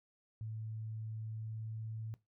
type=tone with pitch glide; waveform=sine; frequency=110 to 110.83 Hz; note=A2 to A2; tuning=0 to +13 cents; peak=-40 dBFS; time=0.41-2.14 s; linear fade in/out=0 ms; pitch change=+13 cents; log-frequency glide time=1.22-2.01 s; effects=noise-tail reverb RT60 0.2 s tail -18 dB re dry